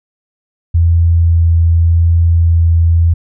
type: tone with vibrato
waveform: sine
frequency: 83.8 Hz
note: E2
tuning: 29 cents sharp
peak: -6 dBFS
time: 0.74-3.14 s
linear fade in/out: 10 ms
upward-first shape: sine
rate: 0.87 Hz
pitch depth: 8 cents each way
effects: none